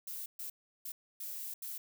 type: noise bursts at uneven times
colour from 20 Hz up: violet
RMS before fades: -42 dBFS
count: 5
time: 0.07-0.26 / 0.39-0.5 / 0.85-0.92 / 1.2-1.54 / 1.62-1.78 s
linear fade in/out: 5 ms
effects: none